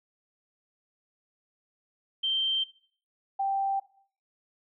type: tone pair in turn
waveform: sine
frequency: 3136 / 784 Hz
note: G7 / G5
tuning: 0 / 0 cents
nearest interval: 2 octaves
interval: 2400 cents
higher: first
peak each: -25 dBFS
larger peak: neither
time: 2.23-2.64 / 3.39-3.8 s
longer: neither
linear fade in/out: 10 ms
effects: noise-tail reverb RT60 0.5 s tail -17 dB re dry